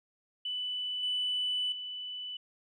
sine tone with level steps, 2986 Hz, F#7, 15 cents sharp, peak -32 / -28 / -37 dBFS, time 0.45-2.37 s, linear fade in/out 5 ms, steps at 1.03 / 1.72 s, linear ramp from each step 2 ms, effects tanh soft clip ceiling -24 dBFS

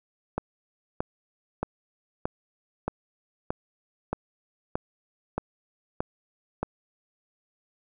click train, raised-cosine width 1 ms, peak -13 dBFS, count 11, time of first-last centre 0.38-6.63 s, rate 1.6 Hz, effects none

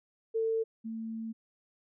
sine tone pair in turn, 448.5 / 224.2 Hz, A4 / A3, +33 / +33 cents, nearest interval octave, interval 1200 cents, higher first, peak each -27 / -35 dBFS, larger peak first, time 0.34-0.64 / 0.84-1.33 s, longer second, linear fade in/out 20 ms, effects none

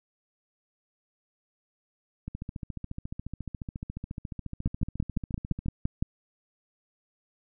two click trains, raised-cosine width 5 ms, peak -14 / -23 dBFS, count 9 / 49, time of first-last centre 4.66-6.025 / 2.28-5.66 s, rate 5.86 / 14.2 Hz, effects none

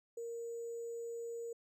sine tone with sample-and-hold, 465.4 Hz, A#4, 3 cents flat, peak -40 dBFS, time 0.17-1.53 s, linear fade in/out 5 ms, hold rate 7350 Hz, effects low-pass 12000 Hz 12 dB/octave

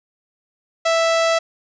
sawtooth tone, 659.3 Hz, E5, in tune, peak -11 dBFS, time 0.85-1.39 s, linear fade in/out 10 ms, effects resampled to 16000 Hz + 8-bit

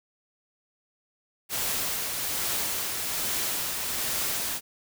white noise with tremolo, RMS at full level -28 dBFS, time 1.49-4.61 s, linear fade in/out 50 ms, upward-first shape triangle, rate 1.2 Hz, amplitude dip 35%, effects none

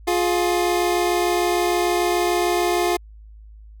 25% pulse tone pair together, 352.6 / 419.3 Hz, F4 / G#4, +17 / +17 cents, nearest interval minor third, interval 300 cents, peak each -15 / -21 dBFS, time 0.07-2.97 s, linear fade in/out 10 ms, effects added 53 Hz sine -40 dBFS peak until 3.8 s

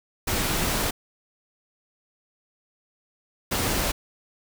pink noise bursts at uneven times, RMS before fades -25 dBFS, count 2, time 0.27-0.91 / 3.51-3.92 s, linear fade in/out 10 ms, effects none

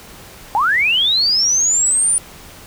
sine linear sweep, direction up, 784 to 9480 Hz, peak -12 dBFS, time 0.55-2.18 s, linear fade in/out 0 ms, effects pink hiss -39 dBFS RMS until 2.66 s

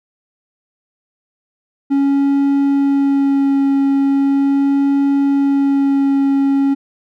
triangle tone with vibrato, 277.2 Hz, C#4, in tune, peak -9 dBFS, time 1.9-6.75 s, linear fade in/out 20 ms, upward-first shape sine, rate 0.39 Hz, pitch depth 11 cents each way, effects none

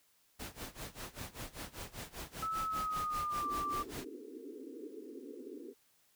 pink noise with tremolo, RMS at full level -43 dBFS, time 0.39-4.05 s, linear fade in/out 10 ms, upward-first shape sine, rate 5.1 Hz, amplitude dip 90%
sine tone with pitch glide, 1304 to 1175.2 Hz, E6 to D6, -19 to +1 cents, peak -34 dBFS, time 2.42-3.83 s, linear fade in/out 10 ms, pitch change -180 cents, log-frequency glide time 2.62-3.5 s
pink band-pass noise, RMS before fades -48 dBFS, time 3.4-5.75 s, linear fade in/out 50 ms, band 250 to 470 Hz, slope 96 dB/octave
effects white hiss -71 dBFS RMS until 6.15 s

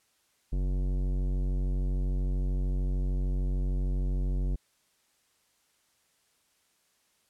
sine tone with tanh clipping, 46.59 Hz, F#1, 13 cents sharp, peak -28 dBFS, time 0.52-4.56 s, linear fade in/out 10 ms, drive 16 dB, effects white hiss -70 dBFS RMS until 7.29 s + low-pass 11000 Hz 12 dB/octave

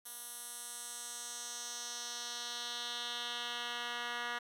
10% pulse tone with band-pass filter sweep, 240 Hz, B3, 49 cents flat, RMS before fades -42 dBFS, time 0.05-4.39 s, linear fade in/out 10 ms, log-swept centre 12000 to 2100 Hz, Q 1.9, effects 10-bit

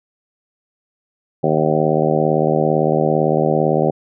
harmonic tone with a mistuned harmonic, 77.78 Hz, D#2, in tune, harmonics 2 / 3 / 4 / 5 / 6 / 7 / 8 / 9 / 10, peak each -20 / -23 / -24 / -20 / -23 / -20 / -23 / -26 / -24 dBFS, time 1.43-3.91 s, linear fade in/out 10 ms, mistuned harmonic 10, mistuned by -30 cents, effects none

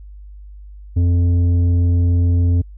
triangle tone with tanh clipping, 87.31 Hz, F2, in tune, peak -13 dBFS, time 0.96-2.62 s, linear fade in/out 10 ms, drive 12 dB, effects added 50 Hz sine -34 dBFS peak until 2.77 s

